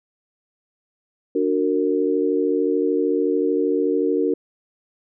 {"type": "chord", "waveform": "sine", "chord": "D augmented", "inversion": "none", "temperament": "just", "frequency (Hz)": [293.7, 367.1, 458.9], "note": ["D4", "F#4", "A#4"], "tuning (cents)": [0, -14, -27], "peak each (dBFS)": [-22, -22, -21], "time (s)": [1.35, 4.34], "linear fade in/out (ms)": 5, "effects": []}